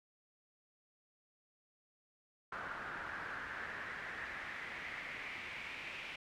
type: noise with band-pass filter sweep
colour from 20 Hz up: brown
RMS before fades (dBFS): -45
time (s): 2.52-6.16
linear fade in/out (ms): 5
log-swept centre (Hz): 1400 to 2500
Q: 4
effects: none